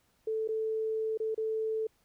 sine tone with dropouts, 440 Hz, A4, in tune, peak -29 dBFS, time 0.27-1.87 s, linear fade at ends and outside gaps 5 ms, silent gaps 0.477-0.487 / 1.175-1.2 / 1.346-1.377 s, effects pink hiss -71 dBFS RMS until 2.04 s

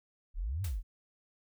sine exponential two-way sweep, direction up then down, 33.73 to 103.4 to 35.96 Hz, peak -32 dBFS, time 0.34-0.83 s, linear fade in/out 50 ms, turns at 0.63 s
white noise with exponential decay, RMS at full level -42 dBFS, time 0.64-0.83 s, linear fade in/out 5 ms, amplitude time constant 40 ms
effects none

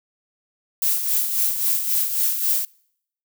violet noise with tremolo, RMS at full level -19 dBFS, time 0.82-2.65 s, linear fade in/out 2 ms, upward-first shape sine, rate 3.7 Hz, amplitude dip 55%, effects noise-tail reverb RT60 0.7 s tail -26 dB re dry

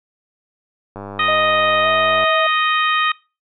click train, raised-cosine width 1 ms, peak -17 dBFS, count 129, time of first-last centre 0.96-2.24 s, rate 100 Hz
harmonic tone, 622.3 Hz, D#5, in tune, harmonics 2 / 3 / 4 / 5 / 6, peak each -17 / -21 / -23 / -25 / -27 dBFS, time 1.19-3.12 s, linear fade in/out 5 ms
sine tone with pitch glide, 620 to 641.5 Hz, D#5 to E5, -6 to -47 cents, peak -18 dBFS, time 1.28-2.47 s, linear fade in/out 5 ms, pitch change +59 cents, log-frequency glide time 1.82-1.87 s
effects noise-tail reverb RT60 0.3 s tail -23 dB re dry

